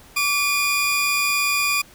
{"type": "tone pair together", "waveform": "sawtooth", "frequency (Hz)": [1150, 2437], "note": ["D6", "D#7"], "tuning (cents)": [-37, -37], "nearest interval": "octave + minor second", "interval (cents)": 1300, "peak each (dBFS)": [-21, -16], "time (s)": [0.16, 1.82], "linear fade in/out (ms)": 10, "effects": ["pink hiss -48 dBFS RMS until 1.94 s"]}